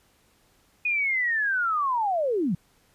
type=linear sweep; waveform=sine; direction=down; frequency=2488 to 150 Hz; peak=-22 dBFS; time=0.85-2.55 s; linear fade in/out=5 ms; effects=pink hiss -63 dBFS RMS until 2.94 s + resampled to 32000 Hz